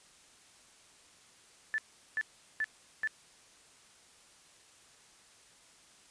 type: tone bursts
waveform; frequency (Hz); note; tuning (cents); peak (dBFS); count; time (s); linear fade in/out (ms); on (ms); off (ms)
sine; 1751; A6; -9; -29; 4; 1.74-3.074; 0; 41; 390
effects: white hiss -60 dBFS RMS until 6.1 s + resampled to 22050 Hz